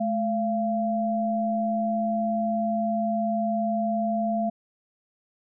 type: tone pair together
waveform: sine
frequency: 215.7 / 684 Hz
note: A3 / F5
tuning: -34 / -36 cents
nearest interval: octave + minor sixth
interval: 1998 cents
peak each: -26 / -25 dBFS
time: 0-4.5 s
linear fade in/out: 10 ms
effects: none